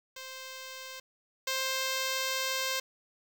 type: tone pair in turn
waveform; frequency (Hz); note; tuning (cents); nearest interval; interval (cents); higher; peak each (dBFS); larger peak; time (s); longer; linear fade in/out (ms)
5% pulse; 523 / 525.8; C5 / C5; -1 / +8; unison; 9; second; -30 / -18; second; 0.16-1 / 1.47-2.8; second; 5
effects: 10-bit